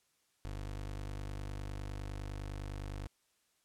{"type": "tone", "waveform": "25% pulse", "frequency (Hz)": 49.86, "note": "G1", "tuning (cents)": 30, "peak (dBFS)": -36, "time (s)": [0.45, 3.07], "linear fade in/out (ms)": 0, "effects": ["white hiss -75 dBFS RMS until 3.64 s", "low-pass 11000 Hz 12 dB/octave"]}